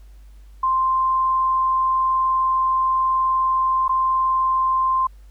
sine tone with dropouts, 1046.5 Hz, C6, in tune, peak -16 dBFS, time 0.63-5.07 s, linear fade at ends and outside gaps 5 ms, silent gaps 3.881-3.892 s, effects added 50 Hz sine -41 dBFS peak until 5.3 s + pink hiss -61 dBFS RMS until 5.3 s

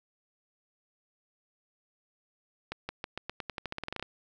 accelerating click train, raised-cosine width 0.3 ms, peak -19 dBFS, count 17, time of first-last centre 2.72-4.026 s, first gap 170 ms, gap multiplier 0.89, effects none

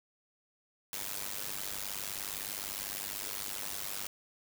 white noise with amplitude modulation, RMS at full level -35 dBFS, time 0.93-4.07 s, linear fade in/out 2 ms, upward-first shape sine, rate 99.6 Hz, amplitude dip 95%, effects none

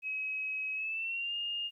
sine tone with pitch glide, 2550 to 2829 Hz, D#7 to F7, +42 to +22 cents, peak -33 dBFS, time 0.02-1.71 s, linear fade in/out 50 ms, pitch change +180 cents, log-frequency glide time 0.74-1.35 s, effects 12-bit

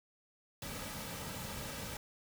pink noise with comb filter, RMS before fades -43 dBFS, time 0.62-1.97 s, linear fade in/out 2 ms, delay 2.8 ms, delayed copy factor -0.55, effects none

